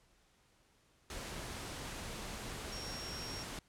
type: tone in noise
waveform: sine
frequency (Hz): 5560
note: F8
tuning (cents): -9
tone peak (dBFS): -45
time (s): 2.72-3.43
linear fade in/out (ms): 2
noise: pink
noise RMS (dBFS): -44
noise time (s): 1.1-3.59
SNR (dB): -4
effects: pink hiss -70 dBFS RMS until 3.68 s + low-pass 10000 Hz 12 dB/octave